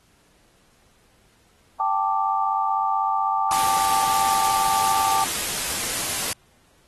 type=chord; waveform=sine; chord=G suspended second; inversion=none; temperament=equal; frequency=784 / 880 / 1174.7 Hz; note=G5 / A5 / D6; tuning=0 / 0 / 0 cents; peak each=-24 dBFS; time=1.8-5.24 s; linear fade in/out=2 ms
type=noise; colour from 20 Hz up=white; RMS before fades=-26 dBFS; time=3.51-6.33 s; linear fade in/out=2 ms
effects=pink hiss -60 dBFS RMS until 6.87 s + AAC 32 kbps